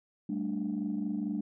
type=chord; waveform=sine; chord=G suspended second; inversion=none; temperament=just; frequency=196 / 220.5 / 294 Hz; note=G3 / A3 / D4; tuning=0 / +4 / +2 cents; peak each=-34 dBFS; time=0.29-1.41 s; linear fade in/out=5 ms; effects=tanh soft clip ceiling -24 dBFS